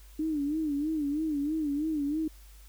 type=tone with vibrato; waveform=sine; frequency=300.3 Hz; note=D4; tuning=39 cents sharp; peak=-27 dBFS; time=0.19-2.28 s; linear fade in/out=5 ms; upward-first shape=sine; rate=3.1 Hz; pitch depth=110 cents each way; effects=added 50 Hz sine -49 dBFS peak until 2.68 s + white hiss -59 dBFS RMS until 2.68 s